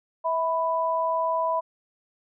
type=tone pair together; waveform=sine; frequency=650 / 992 Hz; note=E5 / B5; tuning=-24 / +7 cents; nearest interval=perfect fifth; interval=731 cents; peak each=-26 / -24 dBFS; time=0.24-1.61 s; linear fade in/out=20 ms; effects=none